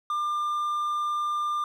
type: tone with hard clipping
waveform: triangle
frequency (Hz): 1197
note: D6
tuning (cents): +33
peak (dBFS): -26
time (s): 0.1-1.64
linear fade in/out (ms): 2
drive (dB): 6
effects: none